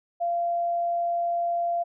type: tone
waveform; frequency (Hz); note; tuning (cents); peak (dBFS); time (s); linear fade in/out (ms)
sine; 689; F5; -24; -23; 0.2-1.84; 20
effects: none